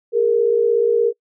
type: tone pair together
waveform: sine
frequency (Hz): 409.3 / 466.2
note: G#4 / A#4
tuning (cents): -25 / 0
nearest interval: major second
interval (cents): 225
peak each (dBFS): -19 / -14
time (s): 0.12-1.13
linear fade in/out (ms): 50
effects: noise-tail reverb RT60 0.1 s tail -26 dB re dry